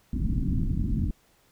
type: low-pass noise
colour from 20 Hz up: pink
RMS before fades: -26 dBFS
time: 0.13-1.11 s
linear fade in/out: 2 ms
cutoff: 280 Hz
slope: 48 dB/octave
effects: pink hiss -63 dBFS RMS until 1.51 s

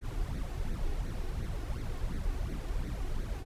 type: noise with flanger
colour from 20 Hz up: brown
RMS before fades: -34 dBFS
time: 0.01-3.45 s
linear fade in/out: 50 ms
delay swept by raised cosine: 0.48 to 2.78 ms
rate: 2.8 Hz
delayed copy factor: +0.65
effects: resampled to 32000 Hz

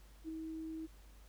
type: tone with ADSR envelope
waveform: sine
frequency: 320 Hz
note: D#4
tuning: 49 cents sharp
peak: -38 dBFS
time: 0.24-0.87 s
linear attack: 48 ms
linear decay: 4 ms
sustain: -3 dB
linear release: 20 ms
effects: added 50 Hz sine -56 dBFS peak until 1.28 s + pink hiss -66 dBFS RMS until 1.28 s

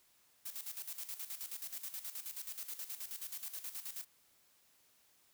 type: noise with tremolo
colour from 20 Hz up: blue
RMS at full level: -43 dBFS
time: 0.45-4.05 s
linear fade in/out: 10 ms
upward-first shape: square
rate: 9.4 Hz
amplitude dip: 70%
effects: white hiss -70 dBFS RMS until 5.33 s

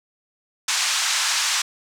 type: band-pass noise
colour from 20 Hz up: white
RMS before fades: -22 dBFS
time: 0.68-1.62 s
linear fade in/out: 5 ms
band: 930 to 7400 Hz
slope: 24 dB/octave
effects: none

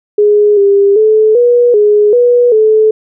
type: tone with pitch steps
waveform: sine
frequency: 416.1 / 399.8 / 433.3 / 483.6 / 417.4 / 486.1 / 434.1 Hz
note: G#4 / G4 / A4 / B4 / G#4 / B4 / A4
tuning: +3 / +34 / -27 / -36 / +9 / -28 / -23 cents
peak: -4 dBFS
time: 0.18-2.91 s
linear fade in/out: 5 ms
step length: 390 ms
effects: none

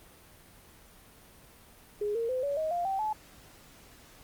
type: tone with pitch steps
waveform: sine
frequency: 415.3 / 460.8 / 511.3 / 567.3 / 629.5 / 698.4 / 775 / 859.9 Hz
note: G#4 / A#4 / C5 / C#5 / D#5 / F5 / G5 / A5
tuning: 0 / -20 / -40 / +40 / +20 / 0 / -20 / -40 cents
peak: -28 dBFS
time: 2.01-3.13 s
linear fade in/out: 5 ms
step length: 140 ms
effects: pink hiss -55 dBFS RMS until 4.23 s + Opus 32 kbps

